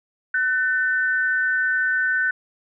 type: tone pair together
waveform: sine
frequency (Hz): 1508 / 1790.1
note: F#6 / A6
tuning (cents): +32 / +29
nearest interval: minor third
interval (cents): 297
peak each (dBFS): -19 / -25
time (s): 0.34-2.31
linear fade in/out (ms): 5
effects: none